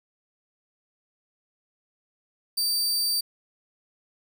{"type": "tone", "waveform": "sawtooth", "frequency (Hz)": 4645, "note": "D8", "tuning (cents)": -20, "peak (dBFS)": -20, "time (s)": [2.57, 3.21], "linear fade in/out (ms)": 10, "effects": ["10-bit"]}